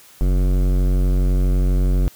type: tone with hard clipping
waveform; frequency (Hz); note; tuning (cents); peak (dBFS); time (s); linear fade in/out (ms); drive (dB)
sine; 46.11; F#1; -5; -16; 0.21-2.08; 0; 16
effects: white hiss -47 dBFS RMS until 2.15 s